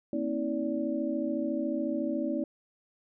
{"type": "tone cluster", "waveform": "sine", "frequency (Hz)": [231.5, 265.5, 319.4, 579], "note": ["A#3", "C4", "D#4", "D5"], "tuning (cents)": [-12, 25, 45, -25], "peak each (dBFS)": [-35, -33, -32, -35], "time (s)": [0.13, 2.44], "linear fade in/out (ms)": 2, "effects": []}